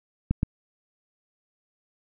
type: clicks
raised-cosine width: 5 ms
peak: -10 dBFS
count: 2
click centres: 0.31 / 0.431 s
effects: none